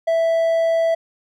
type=tone; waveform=triangle; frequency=659.3 Hz; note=E5; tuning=in tune; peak=-13 dBFS; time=0.07-0.95 s; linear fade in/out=10 ms; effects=none